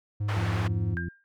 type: tone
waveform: triangle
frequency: 103.83 Hz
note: G#2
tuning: in tune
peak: -24 dBFS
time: 0.2-0.95 s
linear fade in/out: 10 ms
type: band-pass noise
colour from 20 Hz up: white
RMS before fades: -36 dBFS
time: 0.28-0.68 s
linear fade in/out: 10 ms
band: 400 to 1600 Hz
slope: 12 dB/octave
type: harmonic tone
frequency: 85.9 Hz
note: F2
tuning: 28 cents flat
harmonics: 1 / 2 / 3 / 4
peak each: -33 / -34 / -44 / -41 dBFS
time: 0.36-1.09 s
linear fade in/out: 5 ms
type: tone with exponential decay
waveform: sine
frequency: 1600 Hz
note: G6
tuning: 35 cents sharp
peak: -28 dBFS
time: 0.97-1.24 s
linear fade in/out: 0 ms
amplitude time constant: 58 ms
effects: none